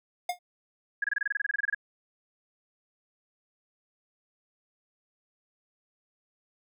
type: tone with exponential decay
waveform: square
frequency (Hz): 713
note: F5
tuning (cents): +36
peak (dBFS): -25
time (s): 0.29-0.39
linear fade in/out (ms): 5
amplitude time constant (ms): 20
type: tone bursts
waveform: sine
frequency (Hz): 1661.2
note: G#6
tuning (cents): 0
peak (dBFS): -24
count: 16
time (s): 1.02-1.747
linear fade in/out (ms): 5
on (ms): 22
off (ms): 25
effects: none